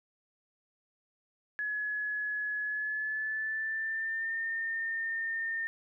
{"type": "tone with pitch glide", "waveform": "sine", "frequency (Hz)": [1695, 1816.7], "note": ["G#6", "A#6"], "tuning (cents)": [35, -45], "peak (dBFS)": -31, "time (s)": [1.59, 5.67], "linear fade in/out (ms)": 0, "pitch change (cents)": 120, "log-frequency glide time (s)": [2.62, 4.39], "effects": []}